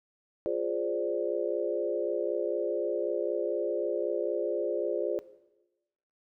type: chord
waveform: sine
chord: D half-diminished seventh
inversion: first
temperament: equal with one note detuned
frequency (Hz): 350.2 / 415.3 / 523.3 / 587.3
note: F4 / Ab4 / C5 / D5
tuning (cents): +5 / 0 / 0 / 0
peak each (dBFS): -33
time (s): 0.46-5.19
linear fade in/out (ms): 0
effects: noise-tail reverb RT60 1.0 s tail -17 dB re dry